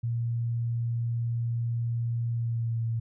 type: tone with pitch glide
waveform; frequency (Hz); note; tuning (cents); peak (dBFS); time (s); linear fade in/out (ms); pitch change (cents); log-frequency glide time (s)
sine; 117.3 to 114.55; A#2 to A#2; +11 to -30; -26; 0.03-3; 10; -41; 2.3-2.84
effects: none